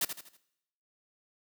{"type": "noise with echo", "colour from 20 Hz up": "white", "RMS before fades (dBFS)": -29, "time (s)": [0.01, 0.05], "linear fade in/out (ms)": 5, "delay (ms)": 80, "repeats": 4, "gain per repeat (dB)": -8, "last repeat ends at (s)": 0.37, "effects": ["noise-tail reverb RT60 0.8 s tail -19 dB re dry", "high-pass 200 Hz 12 dB/octave"]}